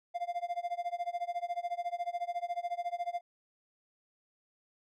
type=tone with tremolo; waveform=triangle; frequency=698.5 Hz; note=F5; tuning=in tune; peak=-28 dBFS; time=0.14-3.21 s; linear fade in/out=20 ms; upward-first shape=sine; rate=14 Hz; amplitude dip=95%; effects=none